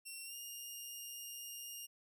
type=tone with pitch glide; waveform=10% pulse; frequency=2725 to 2828 Hz; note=F7 to F7; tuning=-43 to +21 cents; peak=-38 dBFS; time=0.05-1.87 s; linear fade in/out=20 ms; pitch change=+64 cents; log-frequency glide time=0.25-0.35 s; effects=none